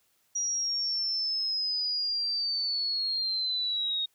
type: linear sweep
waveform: sine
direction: down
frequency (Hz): 5760 to 3729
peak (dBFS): -27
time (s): 0.35-4.06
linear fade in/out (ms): 10
effects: white hiss -70 dBFS RMS until 4.14 s